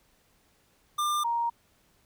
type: tone pair in turn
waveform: square / sine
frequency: 1196 / 936.7 Hz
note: D6 / A#5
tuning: +31 / +8 cents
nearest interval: major third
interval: 423 cents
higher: first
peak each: -26 / -25 dBFS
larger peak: second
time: 0.98-1.24 / 1.24-1.5 s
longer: neither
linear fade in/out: 10 ms
effects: pink hiss -66 dBFS RMS until 2.05 s